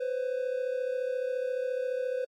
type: tone pair together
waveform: triangle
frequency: 502.6 / 537 Hz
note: B4 / C5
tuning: +30 / +45 cents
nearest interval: minor second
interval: 115 cents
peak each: -28 / -33 dBFS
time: 0-2.25 s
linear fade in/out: 10 ms
effects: AAC 48 kbps